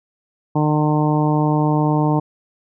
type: harmonic tone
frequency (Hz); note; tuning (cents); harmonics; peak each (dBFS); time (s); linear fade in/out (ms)
151.3; D#3; -48; 1 / 2 / 3 / 4 / 5 / 6 / 7; -17 / -19 / -26 / -27 / -26 / -24 / -30; 0.55-2.2; 10
effects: none